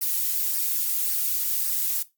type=noise with flanger; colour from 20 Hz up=violet; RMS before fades=-25 dBFS; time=0.01-2.03 s; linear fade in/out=10 ms; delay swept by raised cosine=0.26 to 4.86 ms; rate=1.8 Hz; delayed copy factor=-0.6; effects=noise-tail reverb RT60 0.2 s tail -17 dB re dry + Opus 48 kbps